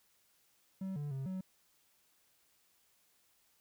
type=tone with pitch steps; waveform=triangle; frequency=190.9 / 146 / 134.4 / 187.4 Hz; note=G3 / D3 / C3 / F#3; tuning=-46 / -10 / +47 / +22 cents; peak=-35 dBFS; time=0.81-1.41 s; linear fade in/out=5 ms; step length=150 ms; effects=white hiss -72 dBFS RMS until 3.6 s